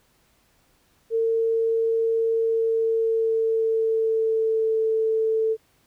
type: tone with pitch glide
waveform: sine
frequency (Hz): 453.1 to 443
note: A#4 to A4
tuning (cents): -49 to +12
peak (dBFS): -19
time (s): 1.1-5.57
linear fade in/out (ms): 50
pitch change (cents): -39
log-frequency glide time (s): 2.33-4.8
effects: pink hiss -63 dBFS RMS until 5.86 s